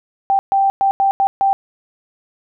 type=tone bursts at uneven times; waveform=sine; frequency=784 Hz; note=G5; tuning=in tune; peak=-11 dBFS; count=6; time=0.3-0.39 / 0.52-0.7 / 0.81-0.91 / 1-1.11 / 1.2-1.27 / 1.41-1.53 s; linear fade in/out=0 ms; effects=none